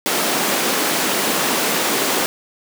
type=high-pass noise; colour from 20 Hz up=pink; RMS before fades=-19 dBFS; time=0.06-2.26 s; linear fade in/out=0 ms; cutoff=220 Hz; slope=24 dB/octave; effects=none